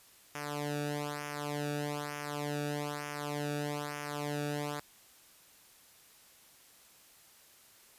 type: tone with flanger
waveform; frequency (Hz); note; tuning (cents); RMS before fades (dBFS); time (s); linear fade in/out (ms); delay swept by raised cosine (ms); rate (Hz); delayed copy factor
sawtooth; 146.6; D3; -3; -37; 0.35-4.8; 2; 0.24 to 0.97; 1.1; -0.9
effects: white hiss -60 dBFS RMS until 7.98 s + resampled to 32000 Hz